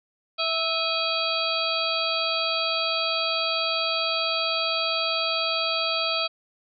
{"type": "harmonic tone with a mistuned harmonic", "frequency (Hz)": 655, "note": "E5", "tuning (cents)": -11, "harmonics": [1, 2, 4, 5, 6, 7], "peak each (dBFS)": [-30, -30, -30, -30, -30, -30], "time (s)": [0.38, 6.28], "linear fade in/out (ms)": 20, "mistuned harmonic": 4, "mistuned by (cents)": -85, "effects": []}